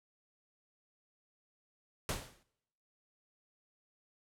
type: noise with exponential decay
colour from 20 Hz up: pink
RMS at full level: -33 dBFS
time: 2.09-2.43 s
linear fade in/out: 1 ms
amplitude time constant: 72 ms
effects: noise-tail reverb RT60 0.9 s tail -25 dB re dry + low-pass 12000 Hz 12 dB/octave